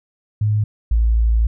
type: tone pair in turn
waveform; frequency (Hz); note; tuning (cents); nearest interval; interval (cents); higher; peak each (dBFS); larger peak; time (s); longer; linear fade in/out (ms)
sine; 106 / 56.15; G#2 / A1; +36 / +36; major seventh; 1100; first; -14 / -12; second; 0.41-0.64 / 0.91-1.47; second; 5
effects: none